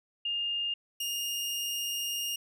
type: tone pair in turn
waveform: sine / sawtooth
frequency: 2821 / 2834 Hz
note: F7 / F7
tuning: +17 / +25 cents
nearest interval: unison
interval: 8 cents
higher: second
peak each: -29 / -28 dBFS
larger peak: second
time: 0.25-0.74 / 1-2.36 s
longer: second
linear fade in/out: 5 ms
effects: none